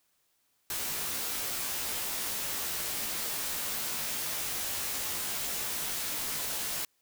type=noise with comb filter; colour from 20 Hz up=white; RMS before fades=-34 dBFS; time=0.7-6.85 s; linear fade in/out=2 ms; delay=16 ms; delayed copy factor=-0.65; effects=white hiss -73 dBFS RMS until 7.01 s